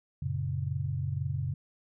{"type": "chord", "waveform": "sine", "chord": "F# major", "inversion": "none", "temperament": "equal", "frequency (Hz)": [92.5, 116.54, 138.59], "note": ["F#2", "A#2", "C#3"], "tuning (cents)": [0, 0, 0], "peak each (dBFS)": [-34, -36, -32], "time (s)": [0.22, 1.54], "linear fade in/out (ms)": 5, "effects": []}